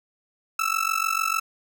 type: tone with amplitude modulation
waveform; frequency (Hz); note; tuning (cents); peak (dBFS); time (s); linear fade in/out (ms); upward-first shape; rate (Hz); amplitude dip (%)
30% pulse; 1318.5; E6; 0; -16; 0.59-1.4; 5; sine; 46.7; 90
effects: none